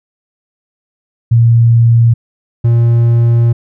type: tone pair in turn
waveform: sine / triangle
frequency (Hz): 116.54 / 117.49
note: A#2 / A#2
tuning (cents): 0 / +14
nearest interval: unison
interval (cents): 14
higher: second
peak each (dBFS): -4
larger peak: neither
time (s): 1.31-2.14 / 2.64-3.53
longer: second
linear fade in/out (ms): 10
effects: none